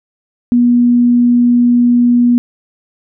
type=tone; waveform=sine; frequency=241.8 Hz; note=B3; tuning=36 cents flat; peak=-6 dBFS; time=0.52-2.38 s; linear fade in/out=0 ms; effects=none